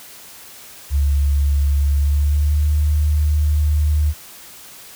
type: tone with pitch glide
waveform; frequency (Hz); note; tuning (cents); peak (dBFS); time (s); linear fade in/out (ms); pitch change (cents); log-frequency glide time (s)
sine; 70.9 to 75.12; C#2 to D2; +40 to +40; -13; 0.9-4.14; 50; +100; 1.89-2.7
effects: white hiss -40 dBFS RMS until 4.95 s